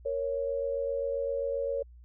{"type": "tone pair together", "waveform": "sine", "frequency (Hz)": [466.2, 553.8], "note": ["A#4", "C#5"], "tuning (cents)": [0, -2], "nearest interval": "minor third", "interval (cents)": 298, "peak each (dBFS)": [-33, -30], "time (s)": [0.05, 1.83], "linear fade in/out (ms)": 10, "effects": ["added 60 Hz sine -49 dBFS peak until 2.04 s"]}